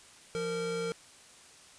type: tone pair together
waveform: square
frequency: 172.97 / 459.9 Hz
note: F3 / A#4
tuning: -16 / -23 cents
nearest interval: octave + perfect fourth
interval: 1693 cents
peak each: -40 / -33 dBFS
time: 0.35-0.92 s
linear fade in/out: 0 ms
effects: white hiss -55 dBFS RMS until 1.78 s + resampled to 22050 Hz